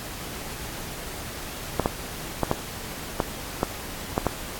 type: clicks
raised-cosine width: 1 ms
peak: -6 dBFS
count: 8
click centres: 1.797 / 1.859 / 2.433 / 2.514 / 3.202 / 3.631 / 4.179 / 4.267 s
effects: pink hiss -36 dBFS RMS until 4.59 s + AAC 64 kbps